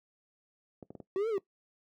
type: clicks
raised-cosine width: 2 ms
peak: -30 dBFS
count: 4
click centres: 0.827 / 0.905 / 0.952 / 1.002 s
type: linear two-way sweep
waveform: triangle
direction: up then down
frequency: 370 to 466.2 to 370 Hz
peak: -26 dBFS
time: 1.16-1.38 s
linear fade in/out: 0 ms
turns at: 1.29 s
effects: noise-tail reverb RT60 0.1 s tail -17 dB re dry + high-pass 150 Hz 12 dB/octave